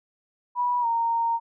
sine tone with pitch glide, 977 to 924.8 Hz, B5 to A#5, -19 to -14 cents, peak -21 dBFS, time 0.55-1.4 s, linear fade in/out 50 ms, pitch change -95 cents, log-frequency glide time 0.81-0.86 s, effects none

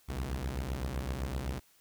sawtooth beating tone pair, 61.9 / 69.7 Hz, B1 / C#2, +5 / +10 cents, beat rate 7.8 Hz, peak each -32 / -33 dBFS, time 0.08-1.6 s, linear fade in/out 20 ms, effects white hiss -65 dBFS RMS until 1.8 s

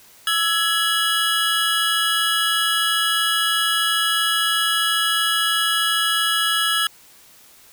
square tone cluster, 1323 / 1678 / 2943 / 3316 Hz, E6 / G#6 / F#7 / G#7, +6 / +17 / -10 / -3 cents, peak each -24 dBFS, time 0.27-6.87 s, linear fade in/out 2 ms, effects white hiss -49 dBFS RMS until 7.72 s

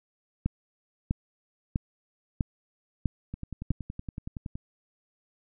two click trains, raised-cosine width 5 ms, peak -13 / -23 dBFS, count 6 / 14, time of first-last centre 0.46-3.707 / 3.34-4.555 s, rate 1.54 / 10.7 Hz, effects none

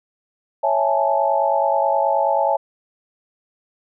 sine chord, A major seventh, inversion first, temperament equal, 554.4 / 659.3 / 830.6 / 880 Hz, C#5 / E5 / G#5 / A5, 0 / 0 / 0 / 0 cents, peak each -21 dBFS, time 0.63-2.57 s, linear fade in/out 10 ms, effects none

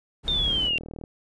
brown noise, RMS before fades -32 dBFS, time 0.23-0.71 s, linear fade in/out 50 ms
sine linear sweep, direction down, 3656 to 2735 Hz, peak -22 dBFS, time 0.28-0.78 s, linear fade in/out 0 ms
click train, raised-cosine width 2 ms, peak -25 dBFS, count 23, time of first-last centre 0.48-1.038 s, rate 39.4 Hz
effects resampled to 24000 Hz

